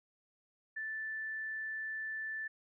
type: tone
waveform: sine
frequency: 1759 Hz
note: A6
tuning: 1 cent flat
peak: -37 dBFS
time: 0.76-2.48 s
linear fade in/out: 10 ms
effects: none